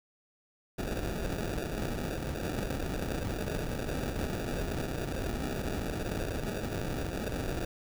pink noise with sample-and-hold, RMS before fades -34 dBFS, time 0.78-7.65 s, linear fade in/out 5 ms, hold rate 1050 Hz, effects none

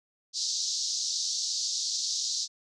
white band-pass noise, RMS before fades -31 dBFS, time 0.33-2.48 s, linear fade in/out 50 ms, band 4000 to 6500 Hz, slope 48 dB/octave, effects none

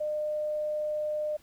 sine tone, 605 Hz, D#5, 49 cents flat, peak -28 dBFS, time 0-1.37 s, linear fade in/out 10 ms, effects pink hiss -61 dBFS RMS until 1.42 s

